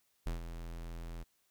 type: tone with ADSR envelope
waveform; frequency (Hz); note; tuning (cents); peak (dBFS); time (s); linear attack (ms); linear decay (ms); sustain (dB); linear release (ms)
square; 41.92; E1; +30; -33; 0.26-1.24; 8; 130; -9; 19
effects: white hiss -75 dBFS RMS until 1.5 s